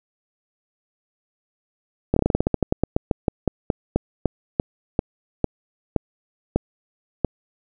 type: slowing click train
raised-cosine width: 2 ms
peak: -4 dBFS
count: 26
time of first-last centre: 2.14-7.247 s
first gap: 24 ms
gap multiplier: 1.15
effects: none